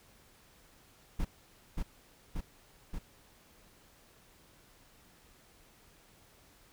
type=noise with echo; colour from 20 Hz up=brown; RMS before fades=-30 dBFS; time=1.19-1.25 s; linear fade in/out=10 ms; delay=580 ms; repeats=3; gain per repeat=-2 dB; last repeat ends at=2.99 s; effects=pink hiss -62 dBFS RMS until 6.72 s